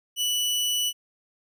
sawtooth tone, 2960 Hz, F#7, in tune, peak -20 dBFS, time 0.16-0.93 s, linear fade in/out 50 ms, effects none

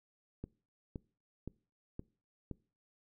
click train, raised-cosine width 3 ms, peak -28 dBFS, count 5, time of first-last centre 0.44-2.513 s, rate 1.93 Hz, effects noise-tail reverb RT60 0.4 s tail -23 dB re dry

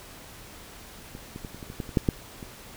clicks, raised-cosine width 3 ms, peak -27 / -24 / -24 / -28 / -27 / -26 / -18 / -27 / -7 / -8 / -26 dBFS, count 11, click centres 1.151 / 1.361 / 1.448 / 1.546 / 1.628 / 1.701 / 1.802 / 1.892 / 1.972 / 2.088 / 2.428 s, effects pink hiss -46 dBFS RMS until 2.76 s

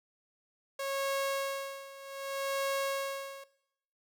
sawtooth tone with tremolo, 548 Hz, C#5, 20 cents flat, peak -26 dBFS, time 0.79-3.44 s, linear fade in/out 5 ms, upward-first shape sine, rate 0.65 Hz, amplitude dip 85%, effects noise-tail reverb RT60 0.8 s tail -19 dB re dry

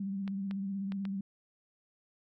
sine tone with vibrato, 196 Hz, G3, in tune, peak -33 dBFS, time 0-1.21 s, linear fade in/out 5 ms, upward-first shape sine, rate 16 Hz, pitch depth 39 cents each way
clicks, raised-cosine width 0.3 ms, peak -29 dBFS, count 4, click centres 0.278 / 0.511 / 0.921 / 1.053 s
effects none

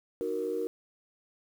sine chord, D# minor, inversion none, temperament equal with one note detuned, 308.3 / 370 / 466.2 Hz, D#4 / F#4 / A#4, -16 / 0 / 0 cents, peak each -37 / -34 / -31 dBFS, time 0.21-0.67 s, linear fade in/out 0 ms, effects tanh soft clip ceiling -21 dBFS + 9-bit

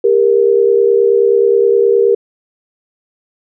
sine tone pair together, 399.5 / 469 Hz, G4 / A#4, +33 / +11 cents, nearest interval minor third, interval 278 cents, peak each -10 dBFS, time 0.04-2.15 s, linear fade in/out 5 ms, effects none

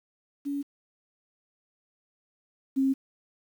sine tone pair in turn, 283.2 / 268.5 Hz, C#4 / C4, +37 / +45 cents, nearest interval minor second, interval 92 cents, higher first, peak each -28 / -21 dBFS, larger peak second, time 0.45-0.63 / 2.76-2.94 s, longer neither, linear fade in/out 20 ms, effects 9-bit

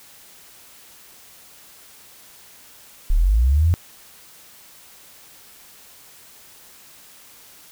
sine linear sweep, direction up, 32 to 89 Hz, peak -13 dBFS, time 3.1-3.74 s, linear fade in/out 0 ms, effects white hiss -47 dBFS RMS until 7.71 s

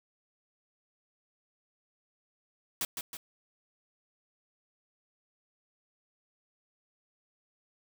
white noise with echo, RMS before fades -32 dBFS, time 2.81-2.85 s, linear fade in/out 2 ms, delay 160 ms, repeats 2, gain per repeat -5 dB, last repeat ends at 3.17 s, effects none

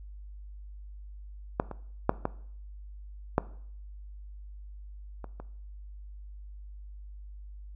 clicks, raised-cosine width 1 ms, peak -10 / -23 / -7 / -13 / -8 / -26 / -27 dBFS, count 7, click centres 1.599 / 1.713 / 2.094 / 2.254 / 3.381 / 5.243 / 5.4 s, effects noise-tail reverb RT60 0.6 s tail -18 dB re dry + added 50 Hz sine -42 dBFS peak until 7.75 s

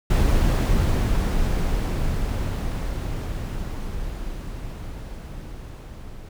brown noise with level ramp, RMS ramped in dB -17 to -38 dBFS, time 0.1-6.29 s, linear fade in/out 5 ms, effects none

